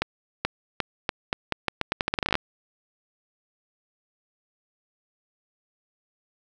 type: accelerating click train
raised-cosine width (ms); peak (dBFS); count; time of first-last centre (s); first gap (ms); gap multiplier
0.3; -7; 20; 0.02-2.354; 430; 0.82
effects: 8-bit